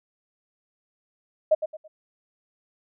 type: tone with echo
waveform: sine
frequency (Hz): 622.3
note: D#5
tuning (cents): 0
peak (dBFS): -14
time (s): 1.51-1.55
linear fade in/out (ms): 10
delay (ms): 110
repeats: 3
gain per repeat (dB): -10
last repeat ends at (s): 1.88
effects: none